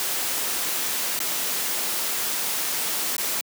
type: noise with dropouts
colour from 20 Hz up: white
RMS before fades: -26 dBFS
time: 0-3.41 s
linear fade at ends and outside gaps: 1 ms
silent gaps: 1.191-1.202 / 3.166-3.181 s
effects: high-pass 200 Hz 12 dB/octave